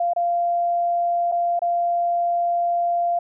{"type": "tone with dropouts", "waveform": "sine", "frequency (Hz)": 693, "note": "F5", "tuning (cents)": -14, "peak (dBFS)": -18, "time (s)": [0, 3.19], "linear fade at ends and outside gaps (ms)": 5, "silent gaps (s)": [[0.135, 0.162], [1.317, 1.321], [1.593, 1.618]], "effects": []}